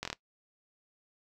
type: slowing click train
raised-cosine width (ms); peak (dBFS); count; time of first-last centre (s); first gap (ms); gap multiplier
0.2; -17; 5; 0.03-0.129; 22; 1.08
effects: noise-tail reverb RT60 0.1 s tail -20 dB re dry